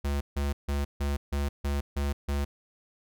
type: tone bursts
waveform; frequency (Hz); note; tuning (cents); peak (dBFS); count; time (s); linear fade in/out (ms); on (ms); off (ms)
square; 70.9; C#2; +40; -27; 8; 0.04-2.45; 10; 170; 150
effects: none